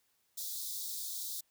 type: high-pass noise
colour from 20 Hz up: white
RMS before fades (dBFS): -40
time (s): 0.37-1.41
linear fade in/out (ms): 10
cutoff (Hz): 3500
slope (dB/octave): 96
effects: white hiss -75 dBFS RMS until 1.5 s